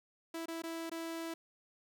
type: tone with dropouts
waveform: sawtooth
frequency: 329.5 Hz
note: E4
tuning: 1 cent flat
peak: -35 dBFS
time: 0.34-1.34 s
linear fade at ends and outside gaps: 5 ms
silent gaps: 0.458-0.482 / 0.621-0.636 / 0.897-0.915 s
effects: 12-bit